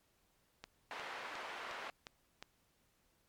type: click train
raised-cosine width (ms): 0.2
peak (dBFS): -29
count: 6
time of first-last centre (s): 0.64-2.426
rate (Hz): 2.8
type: band-pass noise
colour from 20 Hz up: pink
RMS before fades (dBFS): -46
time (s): 0.91-1.9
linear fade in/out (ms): 0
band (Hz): 740 to 2400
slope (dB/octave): 12
effects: pink hiss -75 dBFS RMS until 3.28 s + MP3 96 kbps